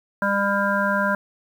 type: harmonic tone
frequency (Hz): 200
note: G3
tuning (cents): +35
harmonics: 1 / 3 / 5 / 7 / 8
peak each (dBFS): -25 / -25 / -25 / -25 / -25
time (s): 0.22-1.15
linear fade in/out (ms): 2
effects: 8-bit